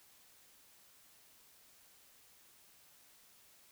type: silence
effects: white hiss -64 dBFS RMS until 3.71 s